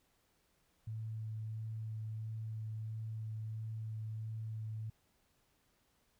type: tone with vibrato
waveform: sine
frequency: 110 Hz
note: A2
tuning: in tune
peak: -39 dBFS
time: 0.87-4.9 s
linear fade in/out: 5 ms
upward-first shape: sine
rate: 1.5 Hz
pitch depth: 10 cents each way
effects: pink hiss -75 dBFS RMS until 6.19 s